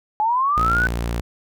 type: linear sweep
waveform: sine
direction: up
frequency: 836 to 1521 Hz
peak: -16 dBFS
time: 0.2-0.87 s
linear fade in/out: 0 ms
type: tone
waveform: sawtooth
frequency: 58.27 Hz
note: A#1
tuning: in tune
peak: -18 dBFS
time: 0.57-1.21 s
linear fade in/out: 5 ms
effects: none